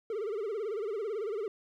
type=tone with vibrato; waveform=triangle; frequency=424.2 Hz; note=G#4; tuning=37 cents sharp; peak=-30 dBFS; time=0.1-1.48 s; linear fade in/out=2 ms; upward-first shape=sine; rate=18 Hz; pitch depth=150 cents each way; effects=none